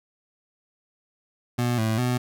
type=tone with pitch steps; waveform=25% pulse; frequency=121.6 / 110.7 / 124.2 Hz; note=B2 / A2 / B2; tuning=-26 / +11 / +10 cents; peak=-18 dBFS; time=1.58-2.18 s; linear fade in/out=10 ms; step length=200 ms; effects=none